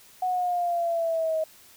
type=exponential sweep; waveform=sine; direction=down; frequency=740 to 630 Hz; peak=-23 dBFS; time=0.22-1.44 s; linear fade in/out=5 ms; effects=white hiss -53 dBFS RMS until 1.76 s